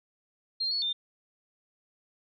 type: tone with pitch steps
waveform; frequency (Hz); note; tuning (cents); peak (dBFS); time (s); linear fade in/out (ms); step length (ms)
sine; 4197 / 4387 / 3603; C8 / C#8 / A7; +5 / -19 / +40; -27; 0.6-0.93; 10; 110
effects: none